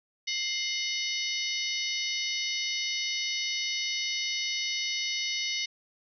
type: harmonic tone with a mistuned harmonic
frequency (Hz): 740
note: F#5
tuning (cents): 0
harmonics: 3 / 4 / 5 / 6 / 7 / 8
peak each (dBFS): -34 / -35 / -36 / -37 / -37 / -38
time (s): 0.27-5.66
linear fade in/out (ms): 10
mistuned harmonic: 3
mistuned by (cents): -92
effects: none